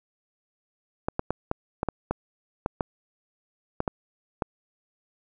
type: clicks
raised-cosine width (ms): 1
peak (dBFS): -11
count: 12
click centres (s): 1.085 / 1.194 / 1.306 / 1.514 / 1.831 / 1.887 / 2.11 / 2.661 / 2.808 / 3.804 / 3.878 / 4.422
effects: none

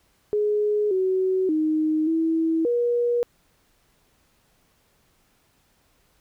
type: tone with pitch steps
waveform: sine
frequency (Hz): 418.8 / 375.4 / 311.1 / 324.6 / 479.3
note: G#4 / F#4 / D#4 / E4 / A#4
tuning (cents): +15 / +25 / 0 / -27 / +48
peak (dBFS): -19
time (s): 0.33-3.23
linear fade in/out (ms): 0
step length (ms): 580
effects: pink hiss -64 dBFS RMS until 6.2 s

